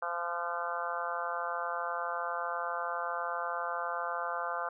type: harmonic tone with a mistuned harmonic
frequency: 172.3 Hz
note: F3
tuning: 23 cents flat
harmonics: 3 / 4 / 5 / 6 / 7 / 8 / 9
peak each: -41 / -39 / -41 / -40 / -38 / -40 / -42 dBFS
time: 0.02-4.69 s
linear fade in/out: 5 ms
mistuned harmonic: 9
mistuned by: -35 cents
effects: none